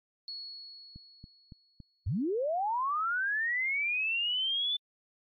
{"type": "tone with exponential decay", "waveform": "sine", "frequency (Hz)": 4362, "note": "C#8", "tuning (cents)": -29, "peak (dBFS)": -37, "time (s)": [0.28, 2.22], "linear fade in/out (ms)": 1, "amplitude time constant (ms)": 420}
{"type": "click train", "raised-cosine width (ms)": 5, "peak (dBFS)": -35, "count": 4, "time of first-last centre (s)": [0.96, 1.803], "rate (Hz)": 3.56}
{"type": "linear sweep", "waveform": "sine", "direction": "up", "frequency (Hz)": [69, 3520], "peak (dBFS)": -28, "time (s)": [2.06, 4.77], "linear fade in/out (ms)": 10}
{"effects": ["AAC 48 kbps"]}